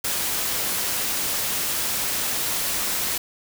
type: noise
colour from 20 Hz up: white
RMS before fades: -25 dBFS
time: 0.04-3.18 s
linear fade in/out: 5 ms
effects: none